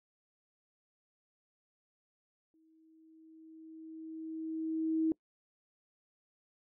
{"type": "tone with exponential growth", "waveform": "sine", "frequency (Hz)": 319.9, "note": "D#4", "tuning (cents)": 48, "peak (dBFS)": -26, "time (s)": [2.54, 5.12], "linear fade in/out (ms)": 1, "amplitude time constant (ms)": 560, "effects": ["noise-tail reverb RT60 0.1 s tail -24 dB re dry"]}